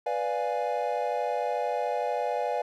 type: chord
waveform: triangle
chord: B diminished seventh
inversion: none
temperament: equal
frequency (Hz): 493.9 / 587.3 / 698.5 / 830.6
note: B4 / D5 / F5 / Ab5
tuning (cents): 0 / 0 / 0 / 0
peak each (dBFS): -30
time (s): 0.06-2.62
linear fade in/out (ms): 5
effects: none